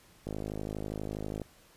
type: click train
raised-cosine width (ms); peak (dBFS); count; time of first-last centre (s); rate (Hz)
2; -23; 61; 0.27-1.417; 52.3
effects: pink hiss -60 dBFS RMS until 1.76 s + resampled to 32000 Hz